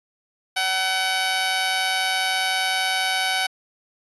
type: tone with amplitude modulation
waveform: 10% pulse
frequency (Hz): 755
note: F#5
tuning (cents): +35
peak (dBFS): -10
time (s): 0.56-3.47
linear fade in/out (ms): 10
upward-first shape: sine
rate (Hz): 186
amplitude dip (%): 45
effects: resampled to 24000 Hz